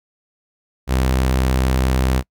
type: tone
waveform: sawtooth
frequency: 64.6 Hz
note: C2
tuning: 21 cents flat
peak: -11 dBFS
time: 0.87-2.23 s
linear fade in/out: 50 ms
effects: noise-tail reverb RT60 0.1 s tail -25 dB re dry